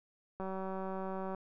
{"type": "click train", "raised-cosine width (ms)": 1, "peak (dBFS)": -27, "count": 181, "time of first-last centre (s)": [0.4, 1.347], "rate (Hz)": 190, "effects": []}